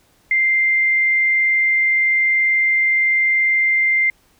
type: tone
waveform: sine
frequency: 2093 Hz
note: C7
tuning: in tune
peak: -13 dBFS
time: 0.31-4.1 s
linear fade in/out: 2 ms
effects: pink hiss -57 dBFS RMS until 4.39 s